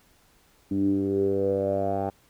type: tone with low-pass filter sweep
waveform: 10% pulse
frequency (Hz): 98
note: G2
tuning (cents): 0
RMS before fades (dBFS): -25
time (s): 0.71-2.1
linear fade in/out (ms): 5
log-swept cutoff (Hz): 260 to 820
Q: 6.9
effects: pink hiss -61 dBFS RMS until 2.29 s